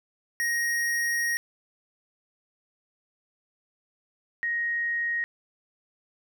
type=tone pair in turn; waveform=square / sine; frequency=1876 / 1876 Hz; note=A#6 / A#6; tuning=+11 / +11 cents; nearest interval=unison; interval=0 cents; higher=neither; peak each=-25 dBFS; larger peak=neither; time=0.4-1.37 / 4.43-5.24 s; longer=first; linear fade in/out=0 ms; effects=none